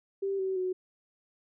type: tone with pitch steps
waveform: sine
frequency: 392 / 380.4 / 369.1 Hz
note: G4 / F#4 / F#4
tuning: 0 / +48 / -4 cents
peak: -28 dBFS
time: 0.22-0.73 s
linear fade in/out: 10 ms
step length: 170 ms
effects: none